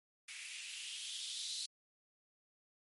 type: noise with band-pass filter sweep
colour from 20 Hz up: violet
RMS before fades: -45 dBFS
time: 0.28-1.66 s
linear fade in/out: 5 ms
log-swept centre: 2200 to 4200 Hz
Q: 4.3
effects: MP3 48 kbps